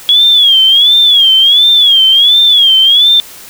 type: tone with vibrato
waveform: sine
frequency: 3331 Hz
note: G#7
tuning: 4 cents sharp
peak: -3 dBFS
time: 0.09-3.2 s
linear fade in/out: 0 ms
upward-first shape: sine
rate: 1.4 Hz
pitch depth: 130 cents each way
effects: white hiss -32 dBFS RMS until 3.49 s